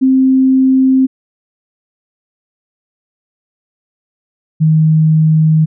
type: tone pair in turn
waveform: sine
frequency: 262.7 / 157.24 Hz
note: C4 / D#3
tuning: +7 / +19 cents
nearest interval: major sixth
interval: 888 cents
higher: first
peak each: -6 dBFS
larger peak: neither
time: 0.01-1.07 / 4.6-5.66 s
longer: neither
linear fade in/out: 20 ms
effects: none